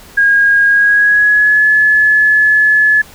sine tone with pitch glide, 1631 to 1715.1 Hz, G#6 to A6, -32 to -45 cents, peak -6 dBFS, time 0.17-3.02 s, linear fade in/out 10 ms, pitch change +87 cents, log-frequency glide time 0.68-1.67 s, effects pink hiss -38 dBFS RMS until 3.14 s

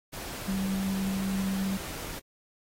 sine tone in noise, 193 Hz, G3, 27 cents flat, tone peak -27 dBFS, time 0.47-1.78 s, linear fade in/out 20 ms, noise pink, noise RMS -39 dBFS, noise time 0.12-2.2 s, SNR +9 dB, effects AAC 48 kbps

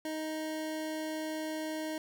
25% pulse tone, 312.7 Hz, D#4, 9 cents sharp, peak -31 dBFS, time 0.05-1.98 s, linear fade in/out 2 ms, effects none

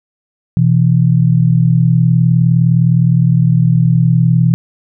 sine tone pair together, 125.26 / 164.81 Hz, B2 / E3, +25 / 0 cents, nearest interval perfect fourth, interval 475 cents, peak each -10 dBFS, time 0.57-4.54 s, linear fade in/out 0 ms, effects none

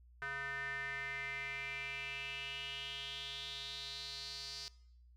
square tone with band-pass filter sweep, 138.59 Hz, C#3, in tune, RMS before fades -44 dBFS, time 0.22-4.68 s, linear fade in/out 0 ms, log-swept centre 1600 to 4800 Hz, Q 5.6, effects noise-tail reverb RT60 0.7 s tail -20 dB re dry + added 60 Hz sine -59 dBFS peak until 5.16 s

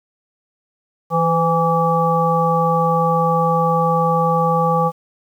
harmonic tone with a mistuned harmonic, 164.81 Hz, E3, in tune, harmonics 1 / 3 / 5 / 7, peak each -19 / -19 / -19 / -19 dBFS, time 1.1-4.92 s, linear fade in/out 50 ms, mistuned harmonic 3, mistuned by +36 cents, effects 8-bit

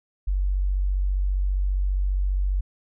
sine tone, 47.45 Hz, F#1, 44 cents sharp, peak -20 dBFS, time 0.27-2.61 s, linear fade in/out 10 ms, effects none

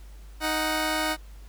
10% pulse tone pair together, 311.6 / 740 Hz, D#4 / F#5, +3 / 0 cents, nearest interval octave + minor third, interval 1497 cents, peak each -18 / -21 dBFS, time 0.4-1.17 s, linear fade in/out 50 ms, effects added 50 Hz sine -42 dBFS peak until 1.48 s + pink hiss -57 dBFS RMS until 1.48 s

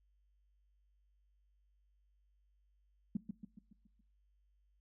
sine tone with echo, 207.7 Hz, G#3, in tune, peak -31 dBFS, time 3.15-3.17 s, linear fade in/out 5 ms, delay 140 ms, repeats 6, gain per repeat -6 dB, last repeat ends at 4.01 s, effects noise-tail reverb RT60 0.4 s tail -21 dB re dry + added 50 Hz sine -70 dBFS peak until 4.8 s

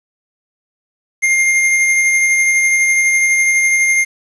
square tone with tremolo, 2116 Hz, C7, 19 cents sharp, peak -10 dBFS, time 1.22-4.05 s, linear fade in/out 20 ms, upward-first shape sine, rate 12 Hz, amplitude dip 25%, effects resampled to 24000 Hz + 7-bit

